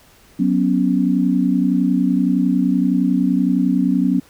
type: chord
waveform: sine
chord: F# suspended fourth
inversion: none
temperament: just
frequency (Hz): 185 / 246.7 / 277.5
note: F#3 / B3 / C#4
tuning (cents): 0 / -2 / +2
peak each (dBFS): -18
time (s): 0.39-4.2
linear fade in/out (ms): 10
effects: pink hiss -50 dBFS RMS until 4.29 s